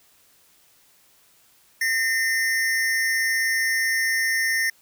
square tone pair together, 1827.7 / 2047 Hz, A#6 / C7, -35 / -38 cents, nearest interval major second, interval 197 cents, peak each -22 / -27 dBFS, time 1.81-4.7 s, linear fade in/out 5 ms, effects white hiss -58 dBFS RMS until 4.81 s

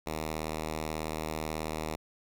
5% pulse tone, 78.3 Hz, D#2, 11 cents sharp, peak -22 dBFS, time 0.06-1.96 s, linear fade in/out 10 ms, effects none

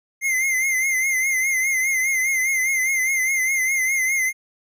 square tone with vibrato, 2093 Hz, C7, in tune, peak -19 dBFS, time 0.21-4.33 s, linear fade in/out 50 ms, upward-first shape triangle, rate 4.9 Hz, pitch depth 72 cents each way, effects none

